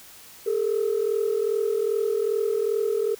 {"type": "tone pair together", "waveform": "sine", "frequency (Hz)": [409.5, 452], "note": ["G#4", "A4"], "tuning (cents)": [-24, 47], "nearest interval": "major second", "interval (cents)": 171, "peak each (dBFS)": -23, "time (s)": [0.46, 3.15], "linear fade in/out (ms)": 10, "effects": ["tanh soft clip ceiling -16 dBFS", "white hiss -47 dBFS RMS until 3.19 s"]}